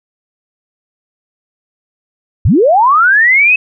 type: linear sweep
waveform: sine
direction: up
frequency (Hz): 59.5 to 2600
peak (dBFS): -5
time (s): 2.45-3.56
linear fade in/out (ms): 5
effects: none